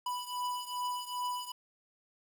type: beating tone pair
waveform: square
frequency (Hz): 987.8 / 990.3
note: B5 / B5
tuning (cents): 0 / +4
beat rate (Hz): 2.5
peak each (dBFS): -37 / -40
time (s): 0.06-1.52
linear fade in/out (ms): 5
effects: 10-bit